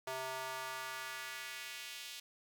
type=tone with high-pass filter sweep; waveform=square; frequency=130.8 Hz; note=C3; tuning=in tune; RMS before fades=-44 dBFS; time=0.07-2.2 s; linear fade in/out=5 ms; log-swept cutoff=650 to 3300 Hz; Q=1.4; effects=10-bit